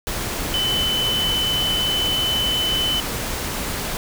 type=tone in noise; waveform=sine; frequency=3023 Hz; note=F#7; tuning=36 cents sharp; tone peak=-19 dBFS; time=0.54-3 s; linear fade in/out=0 ms; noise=pink; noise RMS=-26 dBFS; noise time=0.07-3.97 s; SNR=+4 dB; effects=none